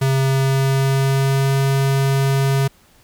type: tone with pitch glide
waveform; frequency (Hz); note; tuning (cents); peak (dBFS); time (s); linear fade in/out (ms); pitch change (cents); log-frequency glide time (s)
square; 134.4 to 136.43; C3 to C#3; +47 to -27; -15; 0.01-2.68; 10; +26; 0.2-1.58
effects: pink hiss -53 dBFS RMS until 3.03 s